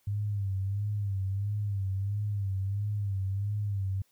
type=tone with vibrato; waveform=sine; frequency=100 Hz; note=G2; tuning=35 cents sharp; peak=-28 dBFS; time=0.07-4.02 s; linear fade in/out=5 ms; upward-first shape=sine; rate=1.5 Hz; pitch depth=74 cents each way; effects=white hiss -70 dBFS RMS until 4.11 s

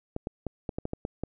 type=clicks; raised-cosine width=2 ms; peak=-18 dBFS; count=9; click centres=0.164 / 0.271 / 0.467 / 0.692 / 0.785 / 0.854 / 0.934 / 1.051 / 1.236 s; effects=none

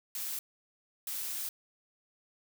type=noise bursts at uneven times; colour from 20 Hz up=blue; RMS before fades=-37 dBFS; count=2; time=0.15-0.39 / 1.07-1.49 s; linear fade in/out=2 ms; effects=none

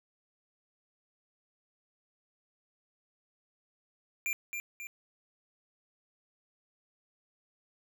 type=tone with echo; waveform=square; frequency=2379 Hz; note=D7; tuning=22 cents sharp; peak=-31 dBFS; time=4.26-4.33 s; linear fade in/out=0 ms; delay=270 ms; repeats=2; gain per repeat=-5 dB; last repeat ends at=4.87 s; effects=none

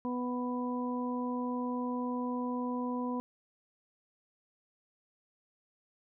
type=harmonic tone; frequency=247.6 Hz; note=B3; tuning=5 cents sharp; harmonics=1 / 2 / 3 / 4; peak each=-33 / -40 / -47 / -39 dBFS; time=0.05-3.2 s; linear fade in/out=0 ms; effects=none

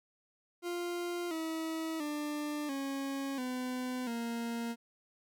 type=tone with pitch steps; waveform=40% pulse; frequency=349.2 / 322.1 / 297.1 / 274 / 252.7 / 233.1 Hz; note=F4 / E4 / D4 / C#4 / B3 / A#3; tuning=0 / -40 / +20 / -20 / +40 / 0 cents; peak=-34 dBFS; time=0.62-4.76 s; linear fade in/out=50 ms; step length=690 ms; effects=none

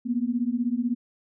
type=beating tone pair; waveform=sine; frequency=233.1 / 249.1 Hz; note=A#3 / B3; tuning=0 / +15 cents; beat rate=16 Hz; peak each=-26 dBFS; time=0.05-0.95 s; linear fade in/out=20 ms; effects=none

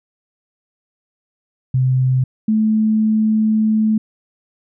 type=tone pair in turn; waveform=sine; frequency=129.2 / 217.3 Hz; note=C3 / A3; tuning=-21 / -21 cents; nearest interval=major sixth; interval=900 cents; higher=second; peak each=-12 dBFS; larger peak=neither; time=1.74-2.24 / 2.48-3.98 s; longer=second; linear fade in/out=5 ms; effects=none

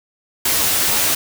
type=noise with comb filter; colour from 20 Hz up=white; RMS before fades=-17 dBFS; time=0.45-1.15 s; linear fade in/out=5 ms; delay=13 ms; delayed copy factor=+0.6; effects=none

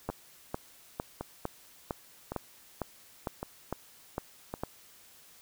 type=two click trains; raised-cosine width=1 ms; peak=-18 / -21 dBFS; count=11 / 5; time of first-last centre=0.09-4.635 / 0.1-4.54 s; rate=2.2 / 0.901 Hz; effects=white hiss -57 dBFS RMS until 5.41 s

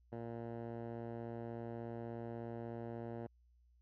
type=tone with low-pass filter; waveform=10% pulse; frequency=116.54 Hz; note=A#2; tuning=in tune; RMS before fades=-45 dBFS; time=0.12-3.27 s; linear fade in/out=5 ms; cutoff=910 Hz; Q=0.72; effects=added 60 Hz sine -66 dBFS peak until 3.81 s

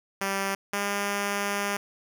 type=tone pair in turn; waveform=5% pulse; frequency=195.8 / 202 Hz; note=G3 / G#3; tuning=-2 / -48 cents; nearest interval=minor second; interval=54 cents; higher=second; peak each=-15 dBFS; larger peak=neither; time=0.21-0.55 / 0.73-1.77 s; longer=second; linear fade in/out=5 ms; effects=none

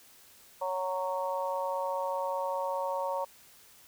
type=harmonic tone; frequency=185 Hz; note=F#3; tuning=in tune; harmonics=3 / 4 / 5 / 6; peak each=-33 / -42 / -33 / -40 dBFS; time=0.61-3.25 s; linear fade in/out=10 ms; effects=white hiss -57 dBFS RMS until 3.87 s

